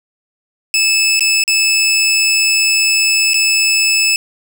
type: tone with dropouts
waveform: 20% pulse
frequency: 2615 Hz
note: E7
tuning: 15 cents flat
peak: -6 dBFS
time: 0.74-4.16 s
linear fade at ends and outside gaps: 1 ms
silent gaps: 1.194-1.207 / 1.438-1.478 / 3.335-3.342 s
effects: none